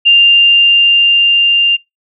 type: tone with level ramp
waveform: sine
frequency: 2794 Hz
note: F7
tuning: in tune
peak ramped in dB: -3 to -7 dBFS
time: 0.05-1.77 s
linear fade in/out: 20 ms
effects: noise-tail reverb RT60 0.2 s tail -26 dB re dry